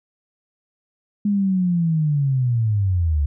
sine linear sweep, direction down, 207.7 to 69.3 Hz, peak -16 dBFS, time 1.25-3.26 s, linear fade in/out 5 ms, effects none

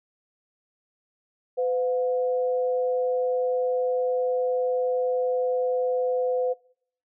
sine tone pair together, 504.9 / 714 Hz, B4 / F5, +38 / +38 cents, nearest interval tritone, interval 600 cents, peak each -22 / -33 dBFS, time 1.57-6.54 s, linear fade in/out 20 ms, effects noise-tail reverb RT60 0.6 s tail -23 dB re dry

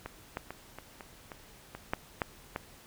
clicks, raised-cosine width 0.5 ms, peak -23 / -19 / -24 / -27 / -28 / -27 / -26 / -14 / -14 / -18 dBFS, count 10, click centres 0.06 / 0.371 / 0.506 / 0.786 / 1.008 / 1.318 / 1.75 / 1.935 / 2.218 / 2.561 s, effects pink hiss -55 dBFS RMS until 2.86 s

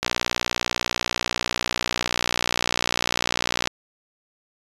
click train, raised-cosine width 0.2 ms, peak -4 dBFS, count 220, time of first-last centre 0.03-3.674 s, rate 60.1 Hz, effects resampled to 24000 Hz

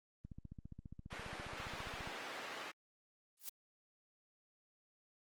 click train, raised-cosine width 5 ms, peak -37 dBFS, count 28, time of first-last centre 0.25-2.074 s, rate 14.8 Hz
white band-pass noise, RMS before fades -47 dBFS, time 1.1-2.72 s, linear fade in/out 20 ms, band 270 to 2300 Hz, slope 12 dB/octave
blue noise with exponential growth, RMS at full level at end -40 dBFS, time 3.37-3.49 s, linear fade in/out 2 ms, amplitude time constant 26 ms
effects Opus 24 kbps

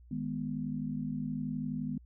sine chord, G# minor, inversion second, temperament equal, 155.56 / 207.7 / 246.9 Hz, D#3 / G#3 / B3, 0 / 0 / 0 cents, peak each -38 / -38 / -36 dBFS, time 0.11-1.98 s, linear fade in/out 5 ms, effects added 60 Hz sine -53 dBFS peak until 2.05 s

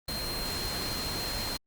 sine tone in noise, 4186 Hz, C8, in tune, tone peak -35 dBFS, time 0.08-1.57 s, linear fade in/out 5 ms, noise pink, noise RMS -35 dBFS, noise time 0.08-1.57 s, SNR -3 dB, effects Opus 32 kbps

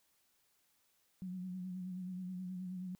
sine tone with vibrato, 183.4 Hz, F#3, 15 cents flat, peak -40 dBFS, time 1.22-2.95 s, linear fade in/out 0 ms, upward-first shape sine, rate 9.4 Hz, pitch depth 41 cents each way, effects white hiss -75 dBFS RMS until 2.99 s

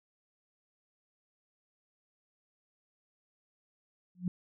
sine tone with exponential growth, 179.5 Hz, F3, 48 cents sharp, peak -25 dBFS, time 4.15-4.28 s, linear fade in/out 2 ms, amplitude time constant 27 ms, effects none

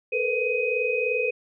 sine tone cluster, 439.9 / 476.9 / 500 / 2511 Hz, A4 / A#4 / B4 / D#7, 0 / +39 / +21 / +15 cents, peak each -28 / -31 / -27 / -26 dBFS, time 0.12-1.31 s, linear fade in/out 10 ms, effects none

